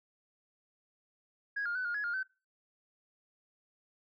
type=tone with pitch steps; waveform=sine; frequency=1652 / 1413 / 1503 / 1422 / 1680 / 1415 / 1531 Hz; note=G#6 / F6 / F#6 / F6 / G#6 / F6 / G6; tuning=-10 / +20 / +27 / +31 / +19 / +22 / -41 cents; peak=-31 dBFS; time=1.56-2.232 s; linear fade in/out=10 ms; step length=96 ms; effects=noise-tail reverb RT60 0.3 s tail -22 dB re dry + tanh soft clip ceiling -28 dBFS